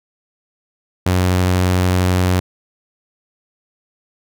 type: tone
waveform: sawtooth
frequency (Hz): 91.3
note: F#2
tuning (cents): -23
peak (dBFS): -9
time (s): 1.06-2.4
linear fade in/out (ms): 5
effects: none